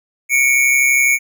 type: tone pair together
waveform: square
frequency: 2217 / 2349 Hz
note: C#7 / D7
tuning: 0 / 0 cents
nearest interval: minor second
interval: 100 cents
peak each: -13 / -17 dBFS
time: 0.29-1.19 s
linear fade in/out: 50 ms
effects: none